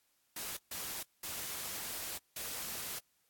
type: noise bursts at uneven times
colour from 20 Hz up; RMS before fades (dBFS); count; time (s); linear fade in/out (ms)
white; -41; 4; 0.36-0.57 / 0.71-1.03 / 1.23-2.18 / 2.36-2.99; 5
effects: white hiss -75 dBFS RMS until 3.29 s + AAC 64 kbps

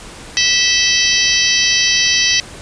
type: harmonic tone with a mistuned harmonic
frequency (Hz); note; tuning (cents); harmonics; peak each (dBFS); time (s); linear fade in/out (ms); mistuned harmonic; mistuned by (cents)
654; E5; -14; 3 / 4 / 5 / 6 / 7 / 8 / 9; -19 / -19 / -19 / -19 / -19 / -19 / -19; 0.37-2.4; 0; 5; -68
effects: pink hiss -34 dBFS RMS until 2.61 s + resampled to 22050 Hz

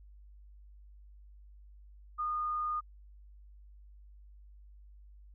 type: tone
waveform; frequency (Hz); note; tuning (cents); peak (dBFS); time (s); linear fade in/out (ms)
sine; 1224; D#6; -29; -31; 2.18-2.81; 20
effects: added 50 Hz sine -52 dBFS peak until 5.34 s

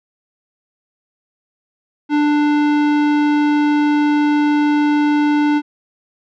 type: tone with tanh clipping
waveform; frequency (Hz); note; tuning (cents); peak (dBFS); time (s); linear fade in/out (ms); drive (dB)
sine; 295.6; D4; +11; -14; 2.09-5.62; 50; 18
effects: none

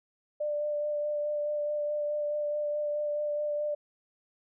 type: tone with vibrato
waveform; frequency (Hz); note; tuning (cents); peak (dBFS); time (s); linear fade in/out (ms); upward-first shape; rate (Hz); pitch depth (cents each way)
sine; 593; D5; +17; -28; 0.4-3.75; 10; sine; 4.7; 14
effects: none

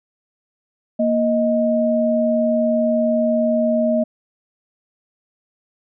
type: tone pair together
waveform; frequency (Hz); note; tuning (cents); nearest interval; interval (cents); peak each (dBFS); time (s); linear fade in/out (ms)
sine; 234.3 / 625.5; A#3 / D#5; +9 / +9; octave + perfect fourth; 1700; -18 / -17; 0.99-4.04; 10
effects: none

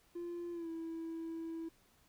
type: tone with pitch glide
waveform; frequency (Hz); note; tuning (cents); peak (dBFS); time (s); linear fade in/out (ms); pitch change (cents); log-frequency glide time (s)
triangle; 345.8 to 328.1; F4 to E4; -17 to -8; -37; 0.15-1.69; 10; -91; 0.52-0.69
effects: tanh soft clip ceiling -35 dBFS + pink hiss -69 dBFS RMS until 2.08 s

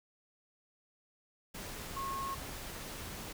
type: tone in noise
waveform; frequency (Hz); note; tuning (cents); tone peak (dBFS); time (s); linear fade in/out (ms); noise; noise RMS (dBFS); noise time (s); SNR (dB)
sine; 1087; C#6; -34; -36; 1.96-2.35; 10; pink; -44; 1.54-3.33; +5
effects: none

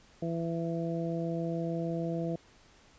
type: harmonic tone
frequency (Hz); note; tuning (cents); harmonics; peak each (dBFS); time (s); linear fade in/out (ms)
166.8; E3; +21; 1 / 2 / 3 / 4; -33 / -36 / -38 / -39; 0.22-2.36; 5
effects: pink hiss -60 dBFS RMS until 2.98 s + resampled to 16000 Hz

